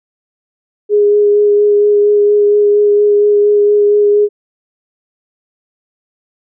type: tone with vibrato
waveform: sine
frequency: 413.3 Hz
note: G#4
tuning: 8 cents flat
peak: -6 dBFS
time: 0.89-4.29 s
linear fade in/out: 50 ms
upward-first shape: sine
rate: 4.3 Hz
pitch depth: 12 cents each way
effects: none